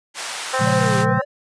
pink high-pass noise, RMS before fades -28 dBFS, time 0.14-1.06 s, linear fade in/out 50 ms, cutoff 900 Hz, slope 12 dB/octave
harmonic tone, 260.7 Hz, C4, 6 cents flat, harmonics 2 / 3 / 4 / 5 / 6 / 7, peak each -23 / -25 / -26 / -27 / -28 / -28 dBFS, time 0.53-1.22 s, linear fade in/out 10 ms
sine chord, Bb minor seventh, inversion none, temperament equal with one note detuned, 116.54 / 138.59 / 174.61 / 209.9 Hz, Bb2 / Db3 / F3 / Ab3, 0 / 0 / 0 / +19 cents, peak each -22 / -24 / -23 / -24 dBFS, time 0.59-1.2 s, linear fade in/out 20 ms
triangle linear two-way sweep, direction down then up, 587.3 to 392 to 587.3 Hz, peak -23 dBFS, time 0.65-1.25 s, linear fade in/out 20 ms, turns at 0.98 s
effects resampled to 22050 Hz

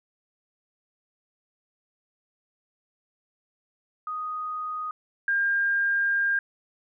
sine tone pair in turn, 1244.5 / 1605.1 Hz, D#6 / G6, 0 / +41 cents, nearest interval major third, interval 441 cents, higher second, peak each -29 / -21 dBFS, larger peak second, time 4.07-4.91 / 5.28-6.39 s, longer second, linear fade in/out 2 ms, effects none

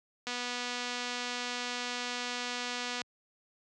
click train, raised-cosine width 0.2 ms, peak -19 dBFS, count 674, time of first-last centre 0.27-3.017 s, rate 245 Hz, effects high-pass 80 Hz 12 dB/octave + resampled to 24000 Hz

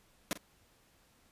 pink noise with echo, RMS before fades -33 dBFS, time 0.31-0.33 s, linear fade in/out 0 ms, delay 45 ms, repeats 1, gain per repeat -14 dB, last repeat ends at 0.375 s, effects pink hiss -67 dBFS RMS until 1.31 s + resampled to 32000 Hz

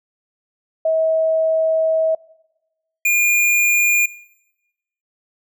sine / square tone pair in turn, 642 / 2419 Hz, E5 / D#7, -46 / -49 cents, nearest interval octave + major seventh, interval 2297 cents, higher second, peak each -14 dBFS, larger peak neither, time 0.85-2.15 / 3.05-4.06 s, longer first, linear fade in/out 5 ms, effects noise-tail reverb RT60 1.0 s tail -21 dB re dry

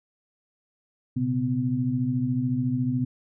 sine tone cluster, 120.3 / 134.2 / 251.8 Hz, B2 / C3 / B3, -45 / +44 / +34 cents, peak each -29 / -28 / -25 dBFS, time 1.16-3.05 s, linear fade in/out 10 ms, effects none

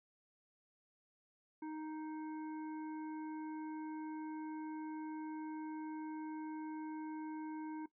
harmonic tone, 311.1 Hz, D#4, in tune, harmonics 1 / 3 / 5 / 7, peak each -42 / -50 / -61 / -64 dBFS, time 1.62-7.86 s, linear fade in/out 5 ms, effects noise-tail reverb RT60 0.1 s tail -17 dB re dry

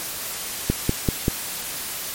click train, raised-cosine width 3 ms, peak -5 dBFS, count 4, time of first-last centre 0.7-1.281 s, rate 5.16 Hz, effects white hiss -30 dBFS RMS until 2.14 s + MP3 64 kbps

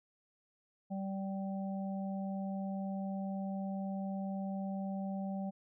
harmonic tone, 194 Hz, G3, 18 cents flat, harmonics 1 / 3 / 4, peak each -36 / -46 / -46 dBFS, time 0.9-5.51 s, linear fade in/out 20 ms, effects none

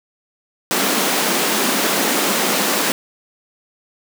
pink high-pass noise, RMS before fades -18 dBFS, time 0.71-2.92 s, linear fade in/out 0 ms, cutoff 190 Hz, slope 48 dB/octave, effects none

